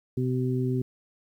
harmonic tone, 127.4 Hz, C3, 46 cents flat, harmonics 1 / 2 / 3, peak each -26 / -29 / -31 dBFS, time 0.17-0.82 s, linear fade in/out 5 ms, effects 10-bit

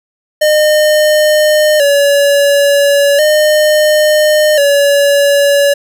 square tone with vibrato, 588 Hz, D5, 2 cents sharp, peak -7 dBFS, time 0.41-5.74 s, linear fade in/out 10 ms, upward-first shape square, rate 0.36 Hz, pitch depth 61 cents each way, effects none

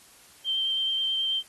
sine tone with vibrato, 3138 Hz, G7, 1 cent sharp, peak -24 dBFS, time 0.44-1.43 s, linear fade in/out 50 ms, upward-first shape triangle, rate 9.2 Hz, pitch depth 14 cents each way, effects white hiss -54 dBFS RMS until 1.48 s + AAC 32 kbps

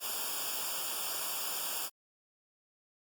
white noise with comb filter, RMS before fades -36 dBFS, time 0-1.9 s, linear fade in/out 50 ms, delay 0.49 ms, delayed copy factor -0.95, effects Opus 48 kbps

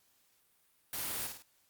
white noise with echo, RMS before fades -38 dBFS, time 0.93-1.27 s, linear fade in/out 2 ms, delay 51 ms, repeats 3, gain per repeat -6 dB, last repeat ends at 1.423 s, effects white hiss -71 dBFS RMS until 1.69 s + Opus 48 kbps

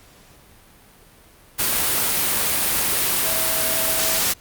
sine tone in noise, 648 Hz, E5, 30 cents flat, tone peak -30 dBFS, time 3.24-4.21 s, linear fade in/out 20 ms, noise white, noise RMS -20 dBFS, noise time 1.58-4.34 s, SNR -13 dB, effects pink hiss -50 dBFS RMS until 4.4 s + Opus 48 kbps

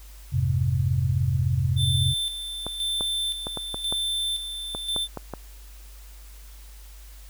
sine chord, F minor, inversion none, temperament equal, 87.31 / 103.83 / 130.81 Hz, F2 / Ab2 / C3, 0 / 0 / 0 cents, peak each -25 / -27 / -23 dBFS, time 0.32-2.14 s, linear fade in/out 20 ms
square tone with tremolo, 3550 Hz, A7, 15 cents sharp, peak -25 dBFS, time 1.76-5.08 s, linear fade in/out 50 ms, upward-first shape square, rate 0.96 Hz, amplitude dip 55%
clicks, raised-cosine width 1 ms, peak -17 dBFS, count 10, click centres 2.666 / 3.009 / 3.469 / 3.573 / 3.744 / 3.925 / 4.749 / 4.963 / 5.173 / 5.337 s
effects added 50 Hz sine -42 dBFS peak until 7.29 s + white hiss -52 dBFS RMS until 7.29 s

